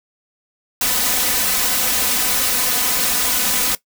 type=noise with comb filter; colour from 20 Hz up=white; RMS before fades=-18 dBFS; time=0.81-3.75 s; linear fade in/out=2 ms; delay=4 ms; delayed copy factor=+0.9; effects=noise-tail reverb RT60 0.1 s tail -18 dB re dry